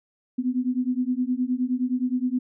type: beating tone pair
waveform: sine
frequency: 246.9 / 256.5 Hz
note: B3 / C4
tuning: 0 / -34 cents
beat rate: 9.6 Hz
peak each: -25 / -25 dBFS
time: 0.38-2.39 s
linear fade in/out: 10 ms
effects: none